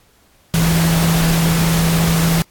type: tone in noise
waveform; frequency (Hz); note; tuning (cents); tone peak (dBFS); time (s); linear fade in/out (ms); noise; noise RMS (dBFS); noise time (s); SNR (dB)
sine; 165.2; E3; +4; -13; 0.54-2.42; 0; pink; -20; 0.54-2.42; +4
effects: pink hiss -54 dBFS RMS until 2.5 s + AAC 64 kbps